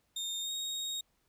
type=tone with pitch glide; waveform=30% pulse; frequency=3657 to 3745 Hz; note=A#7 to A#7; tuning=-34 to +7 cents; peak=-32 dBFS; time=0.16-1.01 s; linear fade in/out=5 ms; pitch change=+41 cents; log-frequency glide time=0.41-0.52 s; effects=pink hiss -75 dBFS RMS until 1.28 s